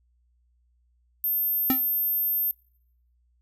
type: tone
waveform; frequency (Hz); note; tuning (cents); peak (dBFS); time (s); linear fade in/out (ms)
sine; 13290; G#9; 0; -23; 1.24-2.51; 0
type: tone with exponential decay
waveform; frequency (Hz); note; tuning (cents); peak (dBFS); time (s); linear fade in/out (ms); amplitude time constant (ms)
square; 261.6; C4; 0; -18; 1.7-1.83; 1; 28
effects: noise-tail reverb RT60 0.7 s tail -24 dB re dry + added 60 Hz sine -63 dBFS peak until 3.41 s